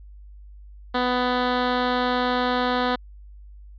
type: tone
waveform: 10% pulse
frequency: 248.9 Hz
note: B3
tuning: 14 cents sharp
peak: -12 dBFS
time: 0.94-2.96 s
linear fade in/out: 10 ms
effects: added 50 Hz sine -41 dBFS peak until 3.78 s + resampled to 11025 Hz